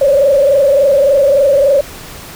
sine tone with frequency modulation, 557 Hz, C#5, 8 cents sharp, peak -6 dBFS, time 0.01-1.81 s, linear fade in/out 5 ms, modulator 23.5 Hz, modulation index 1.3, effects pink hiss -31 dBFS RMS until 2.35 s

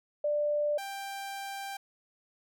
sine / sawtooth tone pair in turn, 591 / 788.9 Hz, D5 / G5, +11 / +11 cents, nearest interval perfect fourth, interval 500 cents, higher second, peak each -26 / -33 dBFS, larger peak first, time 0.24-0.78 / 0.78-1.77 s, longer second, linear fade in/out 5 ms, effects none

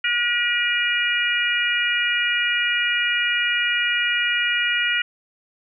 harmonic tone, 480 Hz, B4, 49 cents flat, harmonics 3 / 4 / 5 / 6, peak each -24 / -24 / -24 / -24 dBFS, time 0.04-5.02 s, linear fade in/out 5 ms, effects none

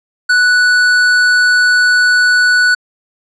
triangle tone with hard clipping, 1480 Hz, F#6, in tune, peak -9 dBFS, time 0.29-2.75 s, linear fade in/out 10 ms, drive 15 dB, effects low-pass 8000 Hz 12 dB/octave

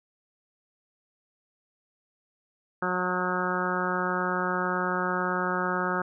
harmonic tone with a mistuned harmonic, 181.8 Hz, F#3, 30 cents flat, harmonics 1 / 2 / 3 / 4 / 5 / 6 / 7 / 8 / 9, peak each -33 / -33 / -35 / -37 / -34 / -37 / -31 / -33 / -36 dBFS, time 2.82-6.02 s, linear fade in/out 5 ms, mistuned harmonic 9, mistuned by -25 cents, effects none

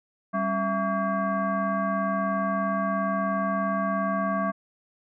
sine tone with frequency modulation, 665 Hz, E5, 15 cents sharp, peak -23 dBFS, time 0.33-4.52 s, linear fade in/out 20 ms, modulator 469 Hz, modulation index 1.5, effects none

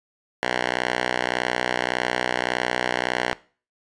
5% pulse tone with band-pass filter, 61.74 Hz, B1, in tune, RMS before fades -25 dBFS, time 0.43-3.33 s, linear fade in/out 0 ms, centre 1700 Hz, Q 0.85, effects noise-tail reverb RT60 0.4 s tail -20 dB re dry + resampled to 22050 Hz

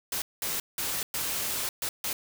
white noise bursts at uneven times, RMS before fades -31 dBFS, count 6, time 0.12-0.22 / 0.42-0.6 / 0.78-1.03 / 1.14-1.69 / 1.82-1.89 / 2.04-2.13 s, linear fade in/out 2 ms, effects none

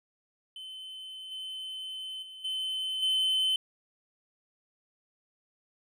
triangle tone with level steps, 3059 Hz, G7, 43 cents flat, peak -39 / -35 / -42 / -29 / -23 dBFS, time 0.56-3.56 s, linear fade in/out 2 ms, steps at 1.31 / 2.22 / 2.44 / 3.02 s, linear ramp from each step 10 ms, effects none

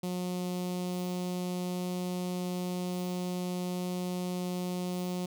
sawtooth tone with notch filter, 180.1 Hz, F#3, 46 cents flat, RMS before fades -34 dBFS, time 0.03-5.26 s, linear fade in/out 5 ms, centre 1600 Hz, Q 0.78, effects none

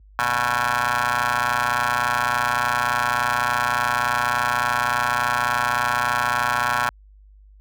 15% pulse ring-modulated tone, 123.47 Hz, B2, in tune, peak -10 dBFS, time 0.19-6.89 s, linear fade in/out 0 ms, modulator 1220 Hz, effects added 50 Hz sine -41 dBFS peak until 7.6 s + high-pass 60 Hz 12 dB/octave

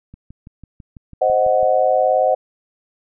click train, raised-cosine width 5 ms, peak -26 dBFS, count 10, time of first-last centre 0.14-1.63 s, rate 6.04 Hz
sine chord, C diminished, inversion none, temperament equal, 523.3 / 622.3 / 740 Hz, C5 / Eb5 / Gb5, 0 / 0 / 0 cents, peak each -17 dBFS, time 1.21-2.35 s, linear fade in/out 10 ms
effects none

